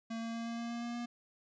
square tone with pitch steps, 227.3 / 228.9 / 230.5 / 232.1 / 233.7 / 235.3 / 237 / 238.6 Hz, A#3 / A#3 / A#3 / A#3 / A#3 / A#3 / A#3 / A#3, -43 / -31 / -19 / -7 / +5 / +16 / +29 / +41 cents, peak -38 dBFS, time 0.1-1.06 s, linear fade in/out 10 ms, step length 120 ms, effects resampled to 16000 Hz

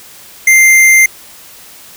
square tone, 2093 Hz, C7, in tune, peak -4 dBFS, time 0.47-1.06 s, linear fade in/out 5 ms, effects white hiss -36 dBFS RMS until 1.96 s

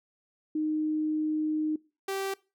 sine / sawtooth tone pair in turn, 308.6 / 389.1 Hz, D#4 / G4, -14 / -13 cents, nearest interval major third, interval 401 cents, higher second, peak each -26 dBFS, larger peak neither, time 0.55-1.76 / 2.08-2.34 s, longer first, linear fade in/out 5 ms, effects noise-tail reverb RT60 0.3 s tail -22 dB re dry

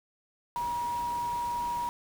sine tone in noise, 956 Hz, A#5, 43 cents sharp, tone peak -29 dBFS, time 0.56-1.89 s, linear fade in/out 0 ms, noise pink, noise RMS -45 dBFS, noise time 0.56-1.89 s, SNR +13 dB, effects none

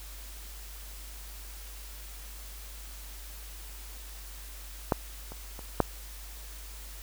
clicks, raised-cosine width 1 ms, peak -9 / -28 / -28 / -7 dBFS, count 4, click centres 4.922 / 5.32 / 5.592 / 5.803 s, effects added 50 Hz sine -43 dBFS peak until 7.02 s + white hiss -48 dBFS RMS until 7.02 s

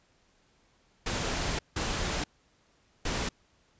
pink noise bursts at uneven times, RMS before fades -31 dBFS, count 3, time 1.06-1.59 / 1.76-2.24 / 3.05-3.29 s, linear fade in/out 5 ms, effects pink hiss -67 dBFS RMS until 3.79 s + resampled to 16000 Hz

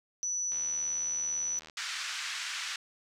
sine tone, 5940 Hz, F#8, 6 cents sharp, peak -30 dBFS, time 0.23-1.59 s, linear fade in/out 0 ms
click train, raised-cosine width 0.2 ms, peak -30 dBFS, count 93, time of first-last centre 0.52-1.698 s, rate 78.1 Hz
pink band-pass noise, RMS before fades -37 dBFS, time 1.77-2.76 s, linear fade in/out 2 ms, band 1400 to 6900 Hz, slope 24 dB/octave
effects none

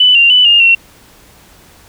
sine tone with pitch steps, 2991 / 2778 / 2986 / 2825 / 2726 Hz, F#7 / F7 / F#7 / F7 / F7, +18 / -10 / +15 / +19 / -43 cents, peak -4 dBFS, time 0-0.75 s, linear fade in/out 5 ms, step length 150 ms, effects pink hiss -43 dBFS RMS until 1.88 s

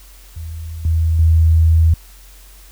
sine tone with level steps, 81.1 Hz, E2, 28 cents flat, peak -25 / -12 / -8 dBFS, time 0.36-1.94 s, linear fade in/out 5 ms, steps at 0.85 / 1.19 s, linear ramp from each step 2 ms, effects added 46 Hz sine -40 dBFS peak until 2.71 s + white hiss -46 dBFS RMS until 2.71 s

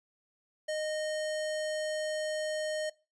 square tone, 617 Hz, D#5, 15 cents flat, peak -32 dBFS, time 0.68-2.9 s, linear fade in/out 10 ms, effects noise-tail reverb RT60 0.3 s tail -21 dB re dry + resampled to 22050 Hz

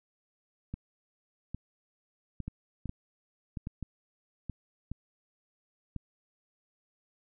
clicks, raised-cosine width 5 ms, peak -24 dBFS, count 12, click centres 0.74 / 1.546 / 2.403 / 2.48 / 2.857 / 2.894 / 3.572 / 3.671 / 3.827 / 4.497 / 4.916 / 5.963 s, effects none

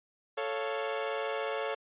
sawtooth chord, A augmented, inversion none, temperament equal, 440 / 554.4 / 698.5 Hz, A4 / C#5 / E#5, 0 / 0 / 0 cents, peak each -31 / -31 / -36 dBFS, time 0.37-1.75 s, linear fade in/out 10 ms, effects resampled to 8000 Hz

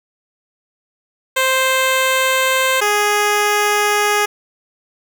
10% pulse tone pair in turn, 523.3 / 415.3 Hz, C5 / G#4, 0 / 0 cents, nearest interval major third, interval 400 cents, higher first, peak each -5 dBFS, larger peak neither, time 1.36-2.81 / 2.81-4.26 s, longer neither, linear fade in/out 10 ms, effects none

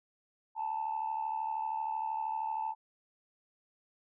sine tone with amplitude modulation, 881 Hz, A5, 2 cents sharp, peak -28 dBFS, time 0.55-2.75 s, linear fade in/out 50 ms, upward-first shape sine, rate 72.9 Hz, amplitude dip 75%, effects tanh soft clip ceiling -26 dBFS

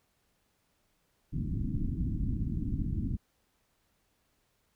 pink low-pass noise, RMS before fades -32 dBFS, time 1.32-3.17 s, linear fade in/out 20 ms, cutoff 290 Hz, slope 48 dB/octave, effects pink hiss -74 dBFS RMS until 4.75 s

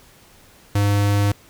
square tone, 101.7 Hz, G#2, 36 cents flat, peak -16 dBFS, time 0.75-1.32 s, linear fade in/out 5 ms, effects pink hiss -50 dBFS RMS until 1.49 s

